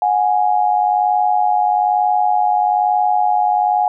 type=tone pair together; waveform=sine; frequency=729.5 / 830.6 Hz; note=F#5 / G#5; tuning=-25 / 0 cents; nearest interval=major second; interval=225 cents; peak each=-15 dBFS; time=0.02-3.88 s; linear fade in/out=2 ms; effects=none